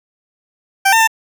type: tone with pitch steps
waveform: 20% pulse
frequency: 780 / 901 / 894 Hz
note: G5 / A5 / A5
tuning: -9 / +41 / +27 cents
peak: -4 dBFS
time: 0.85-1.075 s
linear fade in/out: 10 ms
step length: 75 ms
effects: none